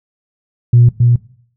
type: tone with echo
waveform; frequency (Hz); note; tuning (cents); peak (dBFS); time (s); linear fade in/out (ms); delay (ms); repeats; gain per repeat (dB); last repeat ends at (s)
sine; 120.1; B2; -48; -3; 0.73-0.89; 5; 270; 1; -3; 1.16
effects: noise-tail reverb RT60 0.6 s tail -20 dB re dry + tanh soft clip ceiling 0 dBFS